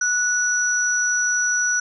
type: tone pair together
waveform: sine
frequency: 1469 / 5876 Hz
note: F#6 / F#8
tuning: -13 / -13 cents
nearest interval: 2 octaves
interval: 2400 cents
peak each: -20 / -21 dBFS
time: 0.01-1.8 s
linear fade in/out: 5 ms
effects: none